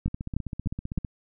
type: two click trains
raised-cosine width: 5 ms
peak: -20 / -14 dBFS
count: 16 / 4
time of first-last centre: 0.08-1.048 / 0.06-0.977 s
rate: 15.5 / 3.27 Hz
effects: none